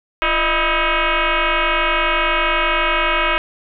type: tone with frequency modulation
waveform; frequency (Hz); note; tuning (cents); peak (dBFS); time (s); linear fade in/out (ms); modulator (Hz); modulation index
sine; 614; D#5; -23; -14; 0.22-3.38; 0; 319; 7.1
effects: none